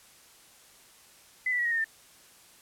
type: tone with pitch steps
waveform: sine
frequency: 2015 / 1969 / 1924 / 1880.1 / 1837.1 / 1795.2 Hz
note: B6 / B6 / B6 / A#6 / A#6 / A6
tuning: +34 / -6 / -46 / +14 / -26 / +34 cents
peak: -25 dBFS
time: 1.46-1.844 s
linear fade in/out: 5 ms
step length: 64 ms
effects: white hiss -56 dBFS RMS until 2.61 s + low-pass 12000 Hz 12 dB/octave